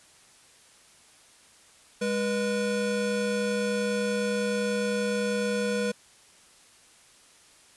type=tone pair together; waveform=square; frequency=204.4 / 486.9 Hz; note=G#3 / B4; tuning=-27 / -25 cents; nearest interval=octave + minor third; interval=1502 cents; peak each=-30 / -28 dBFS; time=2.01-5.92 s; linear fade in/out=10 ms; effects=white hiss -56 dBFS RMS until 7.76 s + resampled to 24000 Hz